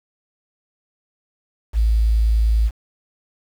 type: tone with quantisation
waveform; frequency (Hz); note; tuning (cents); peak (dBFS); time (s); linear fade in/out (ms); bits
sine; 55; A1; 0; -13; 1.73-2.71; 50; 7
effects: none